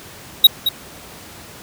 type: tone with echo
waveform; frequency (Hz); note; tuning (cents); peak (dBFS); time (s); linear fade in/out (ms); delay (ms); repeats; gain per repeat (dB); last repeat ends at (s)
square; 3811; A#7; +38; -3; 0.44-0.47; 5; 220; 1; -11; 0.69
effects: pink hiss -38 dBFS RMS until 1.62 s + high-pass 80 Hz 12 dB/octave